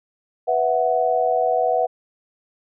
sine chord, B suspended fourth, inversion none, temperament equal, 493.9 / 659.3 / 740 Hz, B4 / E5 / F#5, 0 / 0 / 0 cents, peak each -22 / -21 / -20 dBFS, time 0.47-1.87 s, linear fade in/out 20 ms, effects none

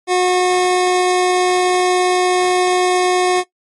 25% pulse tone, 363.4 Hz, F#4, 31 cents flat, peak -8 dBFS, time 0.07-3.44 s, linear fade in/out 50 ms, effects noise-tail reverb RT60 0.1 s tail -17 dB re dry + MP3 48 kbps

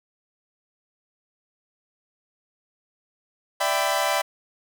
sawtooth chord, E minor seventh, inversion third, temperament equal with one note detuned, 587.3 / 659.3 / 784 / 1003.3 Hz, D5 / E5 / G5 / B5, 0 / 0 / 0 / +27 cents, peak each -23 dBFS, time 3.6-4.22 s, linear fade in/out 10 ms, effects none

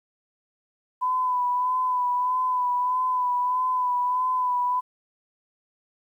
sine tone with vibrato, 1000 Hz, B5, 21 cents sharp, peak -21 dBFS, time 1.01-4.81 s, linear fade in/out 20 ms, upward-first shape sine, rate 1.6 Hz, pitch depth 29 cents each way, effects 10-bit

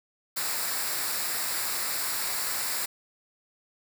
white noise with comb filter, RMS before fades -30 dBFS, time 0.36-2.86 s, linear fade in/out 10 ms, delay 0.32 ms, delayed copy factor -0.6, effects none

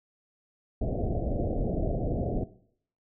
pink low-pass noise, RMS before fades -29 dBFS, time 0.81-2.44 s, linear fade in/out 5 ms, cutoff 710 Hz, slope 96 dB/octave, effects noise-tail reverb RT60 0.6 s tail -17 dB re dry

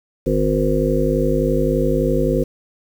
harmonic tone, 51.7 Hz, G#1, 7 cents flat, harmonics 1 / 3 / 5 / 7 / 9 / 10, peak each -22 / -22 / -22 / -22 / -22 / -22 dBFS, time 0.26-2.44 s, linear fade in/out 10 ms, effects 7-bit

